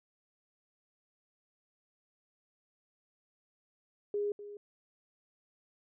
sine tone with echo, 411 Hz, G#4, 18 cents flat, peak -30 dBFS, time 4.14-4.32 s, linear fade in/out 2 ms, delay 250 ms, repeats 1, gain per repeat -13 dB, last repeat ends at 4.57 s, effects none

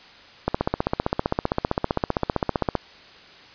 click train, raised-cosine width 1 ms, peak -6 dBFS, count 36, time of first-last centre 0.48-2.753 s, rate 15.4 Hz, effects white hiss -47 dBFS RMS until 3.54 s + resampled to 11025 Hz

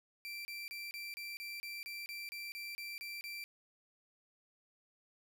30% pulse tone bursts, 2349 Hz, D7, in tune, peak -40 dBFS, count 14, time 0.25-3.44 s, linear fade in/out 0 ms, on 200 ms, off 30 ms, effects none

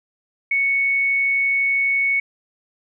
sine tone, 2217 Hz, C#7, in tune, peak -16 dBFS, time 0.51-2.2 s, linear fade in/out 5 ms, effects none

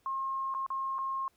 sine tone with dropouts, 1072 Hz, C6, 42 cents sharp, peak -31 dBFS, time 0.06-1.28 s, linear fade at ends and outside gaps 1 ms, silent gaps 0.541-0.548 / 0.664-0.703 / 0.984-0.988 s, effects pink hiss -71 dBFS RMS until 1.36 s

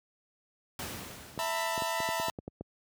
pink noise with exponential decay, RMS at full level -36 dBFS, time 0.79-2.31 s, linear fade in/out 2 ms, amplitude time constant 330 ms
clicks, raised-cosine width 2 ms, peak -25 dBFS, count 10, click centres 1.377 / 1.778 / 1.821 / 2.003 / 2.089 / 2.199 / 2.284 / 2.388 / 2.479 / 2.61 s
sawtooth chord, E suspended fourth, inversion none, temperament equal with one note detuned, 659.3 / 900.6 / 987.8 Hz, E5 / A5 / B5, 0 / +40 / 0 cents, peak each -31 dBFS, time 1.39-2.3 s, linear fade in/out 0 ms
effects high-pass 80 Hz 12 dB/octave

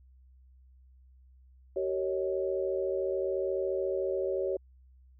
sine tone cluster, 383.3 / 464.1 / 553 / 627 Hz, G4 / A#4 / C#5 / D#5, -39 / -8 / -4 / +13 cents, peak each -31 / -40 / -32 / -40 dBFS, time 1.76-4.57 s, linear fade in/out 5 ms, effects added 64 Hz sine -55 dBFS peak until 5.19 s

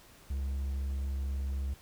triangle tone, 68 Hz, C#2, 33 cents flat, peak -29 dBFS, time 0.3-1.74 s, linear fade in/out 5 ms, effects pink hiss -57 dBFS RMS until 1.81 s

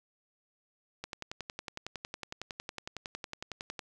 click train, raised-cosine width 0.2 ms, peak -21 dBFS, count 31, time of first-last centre 1.04-3.792 s, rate 10.9 Hz, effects none

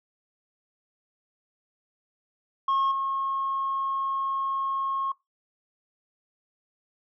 sine tone with level steps, 1084 Hz, C#6, 39 cents flat, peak -19 / -25 dBFS, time 2.68-5.12 s, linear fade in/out 5 ms, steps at 2.91 s, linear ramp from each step 10 ms, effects noise-tail reverb RT60 0.2 s tail -20 dB re dry + tanh soft clip ceiling -20 dBFS

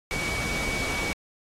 sine tone in noise, 2263 Hz, C#7, 35 cents sharp, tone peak -30 dBFS, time 0.11-1.13 s, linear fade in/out 0 ms, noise pink, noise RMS -31 dBFS, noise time 0.11-1.13 s, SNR -2 dB, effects low-pass 9000 Hz 12 dB/octave + AAC 48 kbps

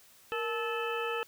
harmonic tone with a mistuned harmonic, 435.5 Hz, A4, 18 cents flat, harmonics 1 / 2 / 3 / 4 / 6 / 7, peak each -34 / -40 / -37 / -41 / -39 / -44 dBFS, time 0.32-1.23 s, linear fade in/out 0 ms, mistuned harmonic 1, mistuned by +120 cents, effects white hiss -59 dBFS RMS until 1.27 s

